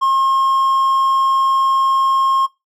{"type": "tone", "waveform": "triangle", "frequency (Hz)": 1073, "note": "C6", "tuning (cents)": 43, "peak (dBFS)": -10, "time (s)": [0.01, 2.47], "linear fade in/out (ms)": 20, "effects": ["noise-tail reverb RT60 0.2 s tail -19 dB re dry"]}